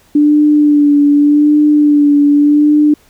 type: tone with vibrato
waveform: sine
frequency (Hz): 293.7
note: D4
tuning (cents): 0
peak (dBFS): -5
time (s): 0.15-2.94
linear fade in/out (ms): 5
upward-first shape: sine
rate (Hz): 0.85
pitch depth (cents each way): 30
effects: pink hiss -49 dBFS RMS until 3.09 s